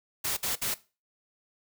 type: noise bursts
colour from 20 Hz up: white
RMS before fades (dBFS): -30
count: 3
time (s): 0.24-0.744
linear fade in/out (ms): 10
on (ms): 130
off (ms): 57
effects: noise-tail reverb RT60 0.3 s tail -18 dB re dry